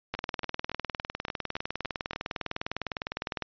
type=two click trains; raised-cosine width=0.3 ms; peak=-19 / -15 dBFS; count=8 / 66; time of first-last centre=0.15-2.133 / 0.14-3.423 s; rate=3.53 / 19.8 Hz; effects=resampled to 11025 Hz